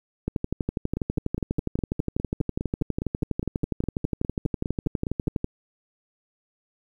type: two click trains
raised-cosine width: 3 ms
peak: -15 / -12 dBFS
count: 22 / 64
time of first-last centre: 0.97-5.273 / 0.28-5.444 s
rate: 4.88 / 12.2 Hz
effects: 9-bit